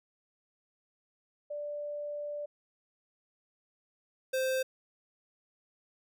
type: tone pair in turn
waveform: sine / square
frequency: 587.3 / 522 Hz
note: D5 / C5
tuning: 0 / -4 cents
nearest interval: major second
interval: 204 cents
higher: first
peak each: -35 / -29 dBFS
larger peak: second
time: 1.5-2.46 / 4.33-4.63 s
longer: first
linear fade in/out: 10 ms
effects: none